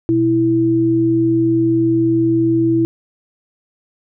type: tone pair together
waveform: sine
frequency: 123.46 / 329.6 Hz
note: B2 / E4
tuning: 0 / 0 cents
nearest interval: octave + perfect fourth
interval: 1700 cents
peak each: -20 / -12 dBFS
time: 0.09-2.85 s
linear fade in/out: 0 ms
effects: none